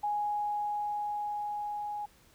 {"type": "tone with level ramp", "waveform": "sine", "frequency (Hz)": 830.6, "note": "G#5", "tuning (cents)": 0, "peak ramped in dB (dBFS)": [-28, -34], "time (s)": [0.03, 2.06], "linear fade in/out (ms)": 10, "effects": ["pink hiss -62 dBFS RMS until 2.34 s"]}